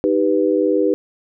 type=chord; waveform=sine; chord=Eb augmented; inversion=none; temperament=equal; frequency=311.1 / 392 / 493.9 Hz; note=Eb4 / G4 / B4; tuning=0 / 0 / 0 cents; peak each=-18 dBFS; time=0.04-0.94 s; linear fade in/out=0 ms; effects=none